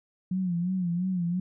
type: tone with vibrato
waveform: sine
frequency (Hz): 179.2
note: F3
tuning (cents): +45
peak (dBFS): -25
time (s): 0.31-1.4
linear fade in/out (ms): 5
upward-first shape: sine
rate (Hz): 2.9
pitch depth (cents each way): 89
effects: none